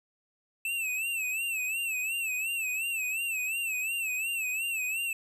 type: tone with vibrato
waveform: square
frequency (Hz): 2632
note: E7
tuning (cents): -3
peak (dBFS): -30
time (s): 0.65-5.13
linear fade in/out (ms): 2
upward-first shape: sine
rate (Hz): 2.8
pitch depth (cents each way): 100
effects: none